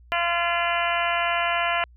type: harmonic tone with a mistuned harmonic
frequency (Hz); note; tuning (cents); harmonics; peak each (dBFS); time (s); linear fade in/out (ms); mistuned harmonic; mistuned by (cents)
343.5; F4; -29; 2 / 3 / 4 / 5 / 6 / 7 / 8 / 9; -26 / -28 / -29 / -30 / -31 / -31 / -32 / -33; 0.12-1.84; 0; 9; -61
effects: added 60 Hz sine -48 dBFS peak until 1.96 s